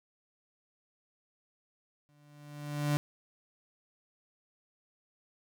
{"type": "tone with exponential growth", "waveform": "35% pulse", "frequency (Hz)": 146.83, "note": "D3", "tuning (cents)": 0, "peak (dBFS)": -23, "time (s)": [2.09, 2.97], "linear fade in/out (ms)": 0, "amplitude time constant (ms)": 190, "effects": []}